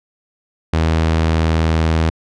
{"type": "tone", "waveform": "sawtooth", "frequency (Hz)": 80.6, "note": "E2", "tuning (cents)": -38, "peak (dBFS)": -9, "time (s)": [0.73, 2.1], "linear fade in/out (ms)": 5, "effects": ["low-pass 5000 Hz 12 dB/octave"]}